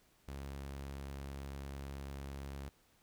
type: tone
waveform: sawtooth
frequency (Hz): 69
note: C#2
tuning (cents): -7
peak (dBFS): -39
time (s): 0.28-2.69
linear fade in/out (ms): 0
effects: pink hiss -70 dBFS RMS until 3.02 s